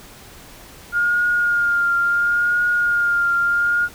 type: tone with vibrato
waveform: sine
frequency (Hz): 1415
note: F6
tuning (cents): +22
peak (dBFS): -15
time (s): 0.92-3.89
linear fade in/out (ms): 50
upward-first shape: triangle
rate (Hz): 0.72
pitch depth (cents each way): 30
effects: pink hiss -42 dBFS RMS until 3.94 s